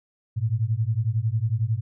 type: beating tone pair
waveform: sine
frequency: 106.2 / 117.2 Hz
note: G#2 / A#2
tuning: +39 / +10 cents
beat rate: 11 Hz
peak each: -24 dBFS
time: 0.36-1.81 s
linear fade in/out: 20 ms
effects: none